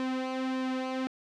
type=tone with flanger; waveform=sawtooth; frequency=259.6 Hz; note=C4; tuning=13 cents flat; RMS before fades=-32 dBFS; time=0-1.07 s; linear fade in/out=0 ms; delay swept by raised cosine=1.4 to 3.3 ms; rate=1.7 Hz; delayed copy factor=-0.65; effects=low-pass 4000 Hz 12 dB/octave